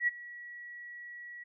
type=tone with ADSR envelope; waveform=sine; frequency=1928 Hz; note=B6; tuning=42 cents flat; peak=-23 dBFS; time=0-1.44 s; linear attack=75 ms; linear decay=22 ms; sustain=-20 dB; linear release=13 ms; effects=none